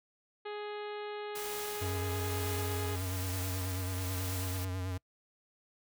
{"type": "harmonic tone", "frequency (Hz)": 416.8, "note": "G#4", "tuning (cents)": 6, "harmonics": [1, 2, 3, 4, 5, 6, 7, 8, 9, 10], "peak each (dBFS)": [-39, -45, -49, -51, -53, -55, -56, -57, -58, -59], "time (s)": [0.45, 2.96], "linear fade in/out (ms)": 10}
{"type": "noise with tremolo", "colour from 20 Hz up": "white", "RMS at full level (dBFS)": -41, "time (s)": [1.35, 4.65], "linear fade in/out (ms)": 5, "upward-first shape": "triangle", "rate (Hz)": 1.1, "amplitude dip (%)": 40}
{"type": "tone with vibrato", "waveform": "square", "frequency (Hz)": 92.5, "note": "F#2", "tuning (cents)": 0, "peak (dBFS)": -35, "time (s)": [1.81, 4.98], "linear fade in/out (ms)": 10, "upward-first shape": "sine", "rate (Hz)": 9.2, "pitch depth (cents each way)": 45}
{"effects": ["noise-tail reverb RT60 0.1 s tail -25 dB re dry"]}